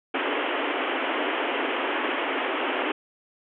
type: band-pass noise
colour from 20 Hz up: pink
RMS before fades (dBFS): -27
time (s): 0.14-2.92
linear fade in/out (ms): 5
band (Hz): 260 to 3200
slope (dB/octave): 96
effects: none